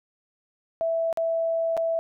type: tone with dropouts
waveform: sine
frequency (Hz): 659.3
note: E5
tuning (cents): 0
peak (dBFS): -22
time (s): 0.81-1.99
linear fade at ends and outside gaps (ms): 0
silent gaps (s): 1.128-1.173 / 1.768-1.775
effects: none